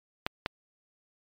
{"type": "clicks", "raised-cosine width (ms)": 0.3, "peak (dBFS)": -12, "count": 2, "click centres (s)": [0.265, 0.461], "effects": ["MP3 64 kbps"]}